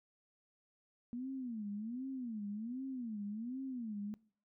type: tone with vibrato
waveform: sine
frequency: 233.1 Hz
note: A#3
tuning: in tune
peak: -39 dBFS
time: 1.13-4.14 s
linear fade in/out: 0 ms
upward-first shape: sine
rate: 1.3 Hz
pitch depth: 240 cents each way
effects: noise-tail reverb RT60 0.5 s tail -22 dB re dry